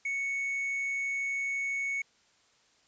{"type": "tone", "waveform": "triangle", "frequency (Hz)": 2217, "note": "C#7", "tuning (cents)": 0, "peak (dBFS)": -28, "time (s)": [0.05, 2.02], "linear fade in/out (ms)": 5, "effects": ["white hiss -66 dBFS RMS until 2.87 s", "resampled to 16000 Hz"]}